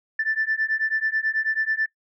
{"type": "beating tone pair", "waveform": "sine", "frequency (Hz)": [1760, 1769.2], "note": ["A6", "A6"], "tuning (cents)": [0, 9], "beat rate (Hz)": 9.2, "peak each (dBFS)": -24, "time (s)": [0.19, 1.86], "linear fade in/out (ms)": 5, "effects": ["noise-tail reverb RT60 0.1 s tail -20 dB re dry", "tanh soft clip ceiling -14 dBFS"]}